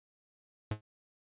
45% pulse tone with exponential decay, 106.8 Hz, G#2, 49 cents sharp, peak -29 dBFS, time 0.71-0.81 s, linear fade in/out 5 ms, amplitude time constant 21 ms, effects resampled to 8000 Hz

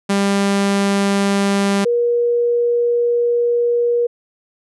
sawtooth / sine tone pair in turn, 198.9 / 477 Hz, G3 / A#4, +25 / +40 cents, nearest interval octave + minor third, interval 1515 cents, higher second, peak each -10 / -13 dBFS, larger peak first, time 0.09-1.85 / 1.85-4.07 s, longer second, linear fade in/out 10 ms, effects resampled to 24000 Hz

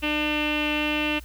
sawtooth tone with low-pass filter, 300.2 Hz, D4, 38 cents sharp, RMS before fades -25 dBFS, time 0.02-1.2 s, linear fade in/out 20 ms, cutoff 2800 Hz, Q 9.2, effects added 60 Hz sine -40 dBFS peak until 1.24 s + white hiss -52 dBFS RMS until 1.24 s

